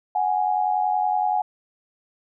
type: tone pair together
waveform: sine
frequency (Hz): 740 / 830.6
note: F#5 / G#5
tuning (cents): 0 / 0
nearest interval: major second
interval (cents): 200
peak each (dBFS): -22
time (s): 0.15-1.42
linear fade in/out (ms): 5
effects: none